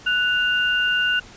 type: tone pair together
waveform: sine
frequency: 1480 / 2800 Hz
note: F#6 / F7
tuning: 0 / +4 cents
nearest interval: major seventh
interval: 1104 cents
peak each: -19 / -22 dBFS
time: 0.06-1.2 s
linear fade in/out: 10 ms
effects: pink hiss -44 dBFS RMS until 1.36 s + resampled to 16000 Hz